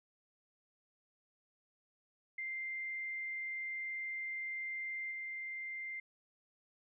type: tone with level steps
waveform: sine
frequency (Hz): 2093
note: C7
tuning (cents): 0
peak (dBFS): -38 / -40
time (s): 2.38-6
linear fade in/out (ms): 5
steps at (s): 5.11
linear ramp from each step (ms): 10
effects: none